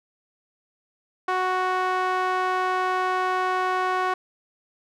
sawtooth tone with band-pass filter, 369.9 Hz, F#4, in tune, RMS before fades -24 dBFS, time 1.28-4.14 s, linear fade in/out 5 ms, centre 1100 Hz, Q 1.7, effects none

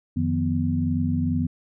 sine tone cluster, 89.1 / 155.7 / 178.1 / 247 Hz, F2 / D#3 / F3 / B3, +35 / +2 / +34 / 0 cents, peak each -26 / -27 / -30 / -24 dBFS, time 0.16-1.47 s, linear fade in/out 10 ms, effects none

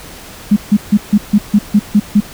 sine tone bursts, 207.3 Hz, G#3, 3 cents flat, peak -4 dBFS, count 9, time 0.51-2.205 s, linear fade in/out 10 ms, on 55 ms, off 150 ms, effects pink hiss -33 dBFS RMS until 2.33 s

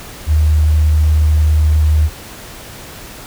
sine tone, 76.8 Hz, D#2, 22 cents flat, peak -8 dBFS, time 0.26-2.1 s, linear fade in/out 50 ms, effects pink hiss -33 dBFS RMS until 3.26 s

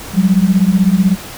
sine beating tone pair, 181.8 / 197.8 Hz, F#3 / G3, -30 / +16 cents, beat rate 16 Hz, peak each -11 dBFS, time 0.13-1.17 s, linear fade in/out 50 ms, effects pink hiss -30 dBFS RMS until 1.37 s

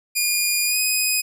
10% pulse tone with pitch glide, 2433 to 2503 Hz, D#7 to D#7, -39 to +10 cents, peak -10 dBFS, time 0.15-1.22 s, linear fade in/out 20 ms, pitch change +49 cents, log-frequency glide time 0.66-0.78 s, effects none

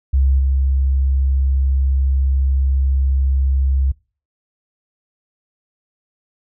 sine tone with level steps, 67.1 Hz, C2, 44 cents sharp, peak -11 / -13 dBFS, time 0.13-3.92 s, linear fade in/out 10 ms, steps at 0.39 s, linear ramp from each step 2 ms, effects noise-tail reverb RT60 0.4 s tail -25 dB re dry

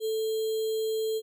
sine tone with sample-and-hold, 440 Hz, A4, in tune, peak -26 dBFS, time 0-1.22 s, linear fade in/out 50 ms, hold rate 3675 Hz, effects none

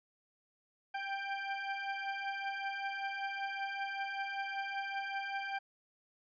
20% pulse beating tone pair, 784 / 789.2 Hz, G5 / G5, 0 / +11 cents, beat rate 5.2 Hz, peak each -37 / -33 dBFS, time 0.94-5.59 s, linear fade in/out 10 ms, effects resampled to 11025 Hz

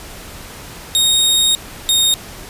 sawtooth tone pair in turn, 3729 / 3708 Hz, A#7 / A#7, 0 / -10 cents, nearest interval unison, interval 10 cents, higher first, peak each -8 / -8 dBFS, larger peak neither, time 0.95-1.55 / 1.89-2.14 s, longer first, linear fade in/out 0 ms, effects pink hiss -34 dBFS RMS until 2.49 s + resampled to 32000 Hz

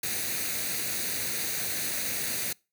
white noise with comb filter, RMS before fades -31 dBFS, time 0.03-2.53 s, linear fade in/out 5 ms, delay 0.47 ms, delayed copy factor +0.6, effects noise-tail reverb RT60 0.3 s tail -26 dB re dry + high-pass 80 Hz 12 dB/octave

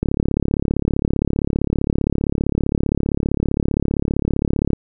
click train, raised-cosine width 3 ms, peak -5 dBFS, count 167, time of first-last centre 0.03-4.733 s, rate 35.3 Hz, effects none

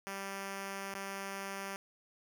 5% pulse tone with dropouts, 196 Hz, G3, in tune, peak -28 dBFS, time 0.07-1.76 s, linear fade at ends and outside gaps 0 ms, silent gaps 0.941-0.95 s, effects none

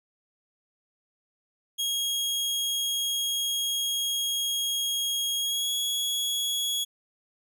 sawtooth tone with pitch glide, 3279 to 3346 Hz, G#7 to G#7, -23 to +12 cents, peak -23 dBFS, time 1.78-6.85 s, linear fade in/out 20 ms, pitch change +35 cents, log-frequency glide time 5.37-5.72 s, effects none

